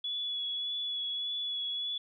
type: tone with vibrato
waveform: sine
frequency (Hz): 3399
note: G#7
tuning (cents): +39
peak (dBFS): -32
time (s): 0.04-1.98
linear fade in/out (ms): 5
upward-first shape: sine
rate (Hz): 1.7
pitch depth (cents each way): 17
effects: none